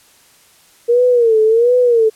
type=tone with vibrato; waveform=sine; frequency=465.4 Hz; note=A#4; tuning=3 cents flat; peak=-8 dBFS; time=0.88-2.1 s; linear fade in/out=20 ms; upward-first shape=sine; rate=1.4 Hz; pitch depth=120 cents each way; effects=white hiss -49 dBFS RMS until 2.15 s + low-pass 12000 Hz 12 dB/octave